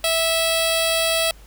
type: tone with notch filter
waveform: 10% pulse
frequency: 655 Hz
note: E5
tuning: 11 cents flat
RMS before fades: -20 dBFS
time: 0.04-1.31 s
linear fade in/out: 2 ms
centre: 1600 Hz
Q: 0.86
effects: added 50 Hz sine -43 dBFS peak until 1.46 s + pink hiss -51 dBFS RMS until 1.46 s